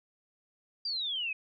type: exponential sweep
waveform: sine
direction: down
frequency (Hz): 4816 to 2489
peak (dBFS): -31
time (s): 0.85-1.33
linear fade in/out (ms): 5
effects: none